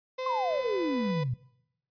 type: tone with pitch glide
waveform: 35% pulse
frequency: 515 to 496.6 Hz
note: C5 to B4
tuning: -28 to +9 cents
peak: -30 dBFS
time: 0.18-1.24 s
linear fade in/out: 10 ms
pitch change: -63 cents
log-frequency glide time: 0.32-1.03 s
type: exponential sweep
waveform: sine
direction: down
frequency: 1087 to 116.54 Hz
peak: -27 dBFS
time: 0.26-1.34 s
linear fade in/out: 5 ms
type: click train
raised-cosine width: 0.5 ms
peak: -37 dBFS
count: 45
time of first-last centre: 0.51-1.102 s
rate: 74.3 Hz
effects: noise-tail reverb RT60 0.8 s tail -22 dB re dry + resampled to 11025 Hz